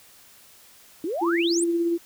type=exponential sweep; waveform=sine; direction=up; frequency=297.5 to 9400 Hz; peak=-25 dBFS; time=1.04-1.64 s; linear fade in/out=2 ms
type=tone with tremolo; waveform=sine; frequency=339.3 Hz; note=F4; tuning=50 cents flat; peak=-19 dBFS; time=1.21-1.98 s; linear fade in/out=20 ms; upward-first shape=sine; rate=17 Hz; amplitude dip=30%
effects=white hiss -52 dBFS RMS until 2.05 s